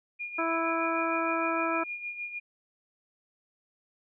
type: tone with tremolo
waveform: sine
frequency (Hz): 2425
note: D#7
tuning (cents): -45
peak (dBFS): -32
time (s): 0.19-2.4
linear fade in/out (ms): 20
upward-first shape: sine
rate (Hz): 6.5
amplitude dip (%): 60
type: harmonic tone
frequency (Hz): 329.6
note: E4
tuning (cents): 0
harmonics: 1 / 2 / 3 / 4 / 5 / 7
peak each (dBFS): -32 / -33 / -34 / -31 / -39 / -41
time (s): 0.38-1.84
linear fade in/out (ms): 10
effects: none